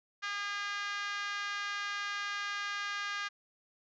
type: tone with high-pass filter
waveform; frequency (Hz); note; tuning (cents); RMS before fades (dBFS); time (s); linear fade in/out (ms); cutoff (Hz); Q
5% pulse; 406.2; G#4; -38; -37; 0.22-3.29; 20; 1400; 5.6
effects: resampled to 16000 Hz